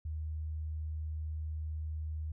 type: tone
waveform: sine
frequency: 77.78 Hz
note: D#2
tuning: in tune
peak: -35 dBFS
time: 0.05-2.32 s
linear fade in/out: 5 ms
effects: none